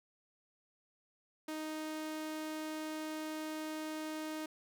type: tone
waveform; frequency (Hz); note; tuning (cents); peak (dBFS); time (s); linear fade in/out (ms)
sawtooth; 311.1; D#4; 0; -35; 1.48-4.46; 5
effects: none